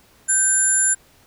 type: tone cluster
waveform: sine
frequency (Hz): 1548 / 7220 / 10710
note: G6 / A8 / E9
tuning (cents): -22 / +44 / +26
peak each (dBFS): -24 / -18 / -18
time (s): 0.28-0.95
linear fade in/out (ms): 20
effects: pink hiss -54 dBFS RMS until 1.26 s